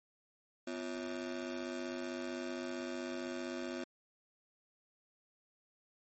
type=ring-modulated tone; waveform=30% pulse; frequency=300.5 Hz; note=D4; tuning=40 cents sharp; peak=-33 dBFS; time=0.67-3.84 s; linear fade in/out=5 ms; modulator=47.8 Hz; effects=MP3 32 kbps